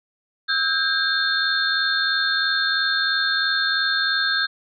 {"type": "tone cluster", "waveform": "sine", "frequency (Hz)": [1307, 1525, 1608, 3621, 4229], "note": ["E6", "G6", "G6", "A7", "C8"], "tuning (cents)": [-15, -48, 44, 49, 18], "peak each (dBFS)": [-30, -30, -21, -26, -25], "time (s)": [0.48, 4.47], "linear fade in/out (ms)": 20, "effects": []}